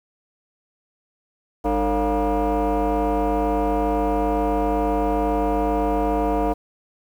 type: tone with frequency modulation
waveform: sine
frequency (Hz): 200.9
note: G3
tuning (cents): +43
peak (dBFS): -16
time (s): 1.64-6.54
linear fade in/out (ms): 20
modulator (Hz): 252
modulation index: 2.8
effects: tanh soft clip ceiling -16 dBFS + 8-bit